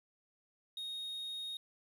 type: tone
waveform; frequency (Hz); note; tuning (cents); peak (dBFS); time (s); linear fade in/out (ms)
triangle; 3729; A#7; 0; -38; 0.77-1.57; 2
effects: 11-bit